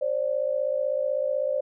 sine tone pair together, 532 / 588 Hz, C5 / D5, +29 / +2 cents, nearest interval major second, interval 173 cents, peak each -26 dBFS, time 0.01-1.61 s, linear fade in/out 10 ms, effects none

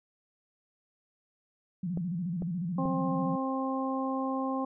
sine tone with vibrato, 174.6 Hz, F3, in tune, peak -30 dBFS, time 1.83-3.36 s, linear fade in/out 5 ms, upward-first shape square, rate 14 Hz, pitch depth 110 cents each way
clicks, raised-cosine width 2 ms, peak -25 dBFS, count 3, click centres 1.974 / 2.422 / 2.856 s
harmonic tone, 265.1 Hz, C4, 23 cents sharp, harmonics 1 / 2 / 3 / 4, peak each -31 / -36 / -37 / -36 dBFS, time 2.78-4.65 s, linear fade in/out 5 ms
effects none

